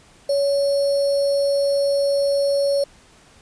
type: tone with sample-and-hold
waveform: sine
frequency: 561 Hz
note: C#5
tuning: 21 cents sharp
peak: -16 dBFS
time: 0.29-2.84 s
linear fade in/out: 5 ms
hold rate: 4900 Hz
effects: pink hiss -51 dBFS RMS until 3.41 s + resampled to 22050 Hz